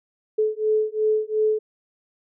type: beating tone pair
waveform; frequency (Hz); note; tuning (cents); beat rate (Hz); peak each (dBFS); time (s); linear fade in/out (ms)
sine; 430 / 432.8; A4 / A4; -40 / -29; 2.8; -22 / -22; 0.38-1.59; 10
effects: none